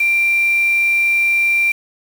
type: tone with quantisation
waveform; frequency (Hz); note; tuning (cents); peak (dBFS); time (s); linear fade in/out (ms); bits
sine; 2367; D7; +13; -12; 0-1.72; 5; 5
effects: none